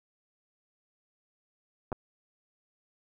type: clicks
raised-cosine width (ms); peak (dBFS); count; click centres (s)
1; -22 / -19; 2; 1.919 / 1.927
effects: none